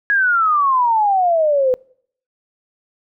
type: exponential sweep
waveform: sine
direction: down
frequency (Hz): 1676 to 498.4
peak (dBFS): -12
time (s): 0.1-1.74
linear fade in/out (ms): 0
effects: noise-tail reverb RT60 0.6 s tail -26 dB re dry